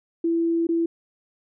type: tone with dropouts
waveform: sine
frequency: 333.7 Hz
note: E4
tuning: 21 cents sharp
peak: -19 dBFS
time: 0.24-0.86 s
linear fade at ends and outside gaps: 5 ms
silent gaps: 0.67-0.689 s
effects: none